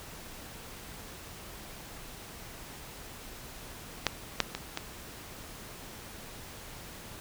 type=clicks; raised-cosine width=0.2 ms; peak=-7 / -6 / -16 / -15 dBFS; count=4; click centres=4.067 / 4.403 / 4.55 / 4.774 s; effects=pink hiss -46 dBFS RMS until 7.2 s